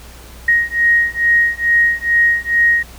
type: beating tone pair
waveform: sine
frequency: 1875 / 1877.3 Hz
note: A#6 / A#6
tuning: +10 / +12 cents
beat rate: 2.3 Hz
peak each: -14 dBFS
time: 0.48-2.83 s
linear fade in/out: 5 ms
effects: added 60 Hz sine -37 dBFS peak until 2.98 s + pink hiss -40 dBFS RMS until 2.98 s